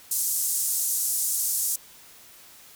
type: band-pass noise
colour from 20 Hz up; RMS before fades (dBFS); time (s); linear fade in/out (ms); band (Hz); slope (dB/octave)
pink; -26; 0.11-1.76; 5; 7100 to 15000; 24
effects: white hiss -50 dBFS RMS until 2.75 s